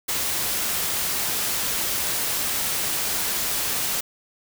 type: noise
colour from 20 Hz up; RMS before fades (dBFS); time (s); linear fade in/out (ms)
white; -25; 0.08-4.01; 10
effects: none